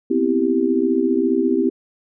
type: chord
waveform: sine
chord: C major seventh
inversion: third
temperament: equal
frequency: 246.9 / 261.6 / 329.6 / 392 Hz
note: B3 / C4 / E4 / G4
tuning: 0 / 0 / 0 / 0 cents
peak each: -24 / -20 / -20 / -20 dBFS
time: 0.1-1.7 s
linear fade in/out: 10 ms
effects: none